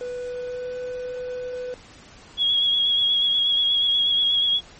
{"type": "tone with pitch glide", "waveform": "triangle", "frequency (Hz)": [493.9, 499.1], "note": ["B4", "B4"], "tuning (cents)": [0, 18], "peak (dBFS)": -26, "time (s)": [0.01, 1.74], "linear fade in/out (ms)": 0, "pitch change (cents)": 18, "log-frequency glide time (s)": [0.3, 0.76]}
{"type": "tone with vibrato", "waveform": "sine", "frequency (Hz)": 3322, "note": "G#7", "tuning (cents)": 0, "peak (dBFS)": -17, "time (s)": [2.37, 4.61], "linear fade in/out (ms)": 50, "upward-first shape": "sine", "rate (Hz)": 8.3, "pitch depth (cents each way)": 28}
{"effects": ["pink hiss -47 dBFS RMS until 4.79 s", "MP3 32 kbps"]}